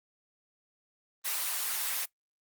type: high-pass noise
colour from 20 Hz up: white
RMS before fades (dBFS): -32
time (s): 1.24-2.06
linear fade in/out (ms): 20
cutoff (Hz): 860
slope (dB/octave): 12
effects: noise-tail reverb RT60 0.1 s tail -18 dB re dry + Opus 24 kbps